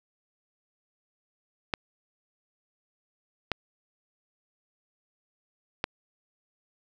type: clicks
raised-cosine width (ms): 0.3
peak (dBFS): -10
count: 3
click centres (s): 1.738 / 3.517 / 5.841
effects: none